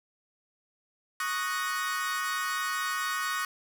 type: chord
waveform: 40% pulse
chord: D# minor seventh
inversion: third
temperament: equal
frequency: 1108.7 / 1244.5 / 1480 / 1864.7 Hz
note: C#6 / D#6 / F#6 / A#6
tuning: 0 / 0 / 0 / 0 cents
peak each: -34 dBFS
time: 1.2-3.45 s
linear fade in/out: 2 ms
effects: none